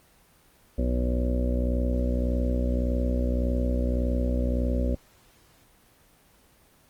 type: harmonic tone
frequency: 61.74 Hz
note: B1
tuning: in tune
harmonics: 1 / 2 / 3 / 4 / 5 / 6 / 8 / 9 / 10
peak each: -24 / -38 / -36 / -30 / -39 / -39 / -37 / -34 / -44 dBFS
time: 0.78-4.95 s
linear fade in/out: 5 ms
effects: pink hiss -59 dBFS RMS until 6.89 s + Opus 24 kbps